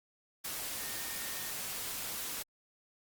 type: tone in noise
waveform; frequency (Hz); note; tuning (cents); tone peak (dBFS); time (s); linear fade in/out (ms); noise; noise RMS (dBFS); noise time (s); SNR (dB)
sine; 1831; A#6; -32; -49; 0.78-1.52; 10; white; -39; 0.44-2.43; -13
effects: Opus 48 kbps